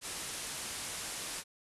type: low-pass noise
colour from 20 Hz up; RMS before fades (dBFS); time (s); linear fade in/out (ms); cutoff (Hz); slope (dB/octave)
white; -41; 0.01-1.44; 50; 11000; 48
effects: resampled to 32000 Hz